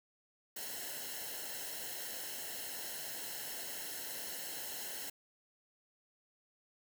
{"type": "noise with comb filter", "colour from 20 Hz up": "white", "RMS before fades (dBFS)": -43, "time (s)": [0.56, 5.1], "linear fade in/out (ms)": 5, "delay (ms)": 0.84, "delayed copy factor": -0.75, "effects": []}